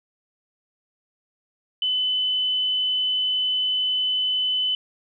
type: tone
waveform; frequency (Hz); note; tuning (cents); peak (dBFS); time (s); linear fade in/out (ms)
sine; 3017; F#7; +33; -20; 1.82-4.75; 2
effects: none